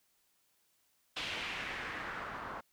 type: noise with low-pass filter sweep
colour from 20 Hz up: white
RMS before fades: -41 dBFS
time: 1.16-2.61 s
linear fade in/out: 10 ms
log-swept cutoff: 3300 to 1100 Hz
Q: 2.1
effects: white hiss -74 dBFS RMS until 2.72 s